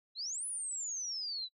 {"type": "exponential two-way sweep", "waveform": "sine", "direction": "up then down", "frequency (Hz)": [3893, 10120, 3893], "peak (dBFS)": -36, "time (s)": [0.15, 1.49], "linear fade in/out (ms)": 50, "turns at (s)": 0.46, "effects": ["noise-tail reverb RT60 0.1 s tail -25 dB re dry"]}